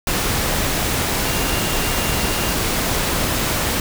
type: tone in noise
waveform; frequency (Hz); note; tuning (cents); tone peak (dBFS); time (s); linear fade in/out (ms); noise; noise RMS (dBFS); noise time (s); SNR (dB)
sine; 2794; F7; 0; -31; 1.26-2.53; 2; pink; -20; 0.07-3.8; -14
effects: none